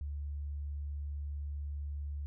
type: tone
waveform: sine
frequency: 72.3 Hz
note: D2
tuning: 27 cents flat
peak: -36 dBFS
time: 0.01-2.26 s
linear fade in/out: 0 ms
effects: none